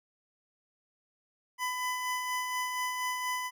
25% pulse tone with tremolo, 1002 Hz, B5, 25 cents sharp, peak -26 dBFS, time 1.58-3.51 s, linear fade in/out 50 ms, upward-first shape sine, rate 4.2 Hz, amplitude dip 35%, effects none

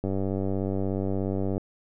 click train, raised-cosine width 2 ms, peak -16 dBFS, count 150, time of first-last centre 0.04-1.579 s, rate 96.8 Hz, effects none

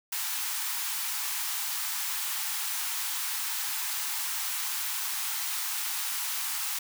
white high-pass noise, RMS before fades -32 dBFS, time 0.12-6.79 s, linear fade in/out 5 ms, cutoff 780 Hz, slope 96 dB/octave, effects none

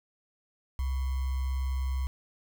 sine tone with sample-and-hold, 65.7 Hz, C2, 8 cents sharp, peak -27 dBFS, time 0.79-2.07 s, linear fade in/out 0 ms, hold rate 1050 Hz, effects none

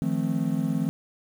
triangle chord, F dominant seventh, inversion third, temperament just, 157.15 / 174.61 / 218.3 / 261.9 Hz, Eb3 / F3 / A3 / C4, +18 / 0 / -13 / +2 cents, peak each -27 dBFS, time 0.02-0.89 s, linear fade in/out 0 ms, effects 8-bit

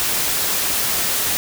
white noise, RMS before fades -20 dBFS, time 0-1.37 s, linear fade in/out 0 ms, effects none

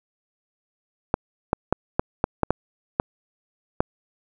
clicks, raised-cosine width 1 ms, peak -4 dBFS, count 9, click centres 1.141 / 1.531 / 1.726 / 1.995 / 2.241 / 2.433 / 2.506 / 2.999 / 3.805 s, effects none

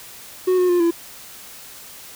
triangle tone with pitch steps, 368.2 / 362 / 352.6 / 337.8 Hz, F#4 / F#4 / F4 / E4, -8 / -38 / +17 / +42 cents, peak -12 dBFS, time 0.47-0.91 s, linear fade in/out 10 ms, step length 110 ms, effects white hiss -40 dBFS RMS until 2.15 s

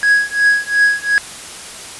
triangle tone with tremolo, 1661.2 Hz, G#6, in tune, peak -5 dBFS, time 0.03-1.18 s, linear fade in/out 0 ms, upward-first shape triangle, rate 2.8 Hz, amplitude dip 100%, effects white hiss -31 dBFS RMS until 1.99 s + resampled to 24000 Hz

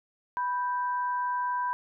sine tone pair together, 987.8 / 1568 Hz, B5 / G6, 0 / 0 cents, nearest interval minor sixth, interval 800 cents, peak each -27 / -36 dBFS, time 0.37-1.73 s, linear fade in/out 0 ms, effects none

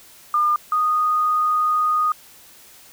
sine tone pair in turn, 1206 / 1237 Hz, D6 / D#6, +46 / -10 cents, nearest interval unison, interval 44 cents, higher second, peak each -15 / -16 dBFS, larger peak first, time 0.34-0.56 / 0.72-2.12 s, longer second, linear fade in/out 2 ms, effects white hiss -47 dBFS RMS until 2.92 s

